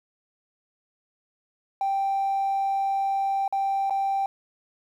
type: tone with dropouts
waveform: triangle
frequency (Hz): 784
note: G5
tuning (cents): 0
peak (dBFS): -19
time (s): 1.81-4.26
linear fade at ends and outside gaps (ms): 2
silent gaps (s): 3.479-3.525 / 3.898-3.906
effects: tanh soft clip ceiling -19 dBFS + 10-bit